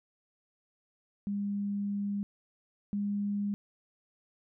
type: tone pair in turn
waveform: sine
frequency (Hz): 202.1 / 203.4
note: G#3 / G#3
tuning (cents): -47 / -36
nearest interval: unison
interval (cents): 11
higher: second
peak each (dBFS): -30 / -29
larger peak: second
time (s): 1.27-2.23 / 2.93-3.54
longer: first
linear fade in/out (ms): 0
effects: none